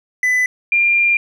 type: tone pair in turn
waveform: triangle / sine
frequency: 2000 / 2394 Hz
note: B6 / D7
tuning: +21 / +33 cents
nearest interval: minor third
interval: 312 cents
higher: second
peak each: -11 dBFS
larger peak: neither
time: 0.23-0.46 / 0.72-1.17 s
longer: second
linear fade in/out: 2 ms
effects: none